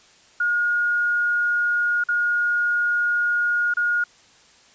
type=tone with dropouts; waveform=sine; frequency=1433 Hz; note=F6; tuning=44 cents sharp; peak=-18 dBFS; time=0.4-4.04 s; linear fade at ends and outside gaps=5 ms; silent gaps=2.039-2.086 / 3.739-3.769 s; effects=white hiss -53 dBFS RMS until 4.74 s + resampled to 16000 Hz